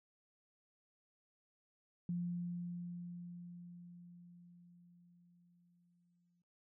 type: tone with exponential decay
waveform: sine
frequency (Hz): 174.7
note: F3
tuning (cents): +1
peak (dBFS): -35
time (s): 2.09-6.42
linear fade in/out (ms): 2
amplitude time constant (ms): 940
effects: noise-tail reverb RT60 0.3 s tail -25 dB re dry